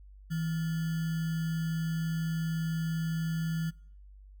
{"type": "tone with sample-and-hold", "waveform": "sine", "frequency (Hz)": 162.9, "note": "E3", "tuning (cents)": -20, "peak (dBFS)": -29, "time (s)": [0.3, 3.71], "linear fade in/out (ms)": 20, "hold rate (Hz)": 1575, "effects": ["noise-tail reverb RT60 0.6 s tail -23 dB re dry", "added 49 Hz sine -49 dBFS peak until 4.4 s"]}